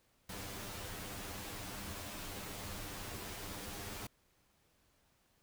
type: noise with comb filter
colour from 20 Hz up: pink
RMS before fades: -45 dBFS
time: 0.29-4.07 s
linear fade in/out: 5 ms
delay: 10 ms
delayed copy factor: +0.65
effects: pink hiss -73 dBFS RMS until 5.42 s